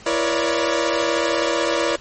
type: tone cluster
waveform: sawtooth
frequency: 336 / 478.4 / 557 / 593 Hz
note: E4 / A#4 / C#5 / D5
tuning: +33 / +45 / +8 / +17 cents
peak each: -20 dBFS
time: 0.06-1.96 s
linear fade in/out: 5 ms
effects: pink hiss -43 dBFS RMS until 2 s + MP3 32 kbps